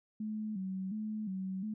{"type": "tone with vibrato", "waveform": "sine", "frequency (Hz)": 201.7, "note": "G3", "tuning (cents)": 50, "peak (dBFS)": -35, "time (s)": [0.2, 1.74], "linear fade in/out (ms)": 5, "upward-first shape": "square", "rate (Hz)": 1.4, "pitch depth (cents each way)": 110, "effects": []}